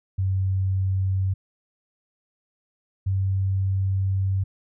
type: tone pair in turn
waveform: sine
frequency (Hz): 95.2 / 96.14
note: F#2 / G2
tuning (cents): +50 / -33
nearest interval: unison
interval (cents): 17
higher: second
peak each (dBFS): -20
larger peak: neither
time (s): 0.18-1.34 / 3.06-4.44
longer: second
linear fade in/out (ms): 10
effects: none